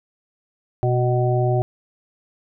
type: harmonic tone with a mistuned harmonic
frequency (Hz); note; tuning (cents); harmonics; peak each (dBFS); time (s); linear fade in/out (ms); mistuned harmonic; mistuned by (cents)
123.47; B2; 0; 1 / 3 / 5 / 6; -18 / -23 / -25 / -26; 0.83-1.62; 0; 6; +24
effects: none